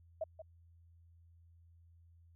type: tone with echo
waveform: sine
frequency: 639 Hz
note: D#5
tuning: 46 cents sharp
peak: -34 dBFS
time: 0.21-0.24 s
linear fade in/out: 5 ms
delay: 180 ms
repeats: 1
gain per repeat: -11 dB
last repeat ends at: 0.42 s
effects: added 84 Hz sine -60 dBFS peak until 2.35 s